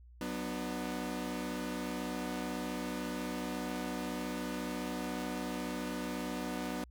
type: chord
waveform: sawtooth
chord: B minor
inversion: second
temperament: equal with one note detuned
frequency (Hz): 185 / 246.9 / 301.1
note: F#3 / B3 / D4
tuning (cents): 0 / 0 / +43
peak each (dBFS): -38 / -35 / -37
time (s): 0.21-6.84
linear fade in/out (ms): 2
effects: added 60 Hz sine -53 dBFS peak until 6.9 s